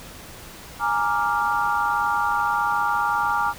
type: chord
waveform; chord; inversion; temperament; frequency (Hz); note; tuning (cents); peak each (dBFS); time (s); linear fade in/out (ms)
sine; Bb dominant seventh; third; equal; 830.6 / 932.3 / 1174.7 / 1396.9; Ab5 / Bb5 / D6 / F6; 0 / 0 / 0 / 0; -25; 0.79-3.54; 50
effects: pink hiss -41 dBFS RMS until 3.58 s